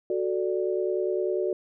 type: chord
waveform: sine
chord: D major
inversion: first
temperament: equal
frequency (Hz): 370 / 440 / 587.3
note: F#4 / A4 / D5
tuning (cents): 0 / 0 / 0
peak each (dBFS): -26 / -30 / -31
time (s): 0.1-1.53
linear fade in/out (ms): 2
effects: none